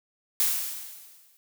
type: noise with exponential decay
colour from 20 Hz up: blue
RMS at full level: -22 dBFS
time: 0.4-1.37 s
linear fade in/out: 0 ms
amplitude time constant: 210 ms
effects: none